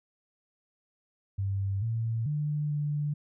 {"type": "tone with pitch steps", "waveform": "sine", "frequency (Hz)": [98.1, 113.7, 148.9, 147.4], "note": ["G2", "A#2", "D3", "D3"], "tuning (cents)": [2, -43, 24, 7], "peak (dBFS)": -27, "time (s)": [1.38, 3.14], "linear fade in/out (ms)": 10, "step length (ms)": 440, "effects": []}